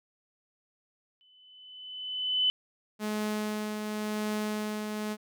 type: tone with exponential growth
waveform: sine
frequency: 3014 Hz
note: F#7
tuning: 31 cents sharp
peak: -21 dBFS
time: 1.21-2.5 s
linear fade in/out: 0 ms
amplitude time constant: 280 ms
type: tone with tremolo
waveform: sawtooth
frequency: 212.4 Hz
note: G#3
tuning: 39 cents sharp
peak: -25 dBFS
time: 2.99-5.17 s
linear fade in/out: 50 ms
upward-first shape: triangle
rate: 0.93 Hz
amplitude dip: 40%
effects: none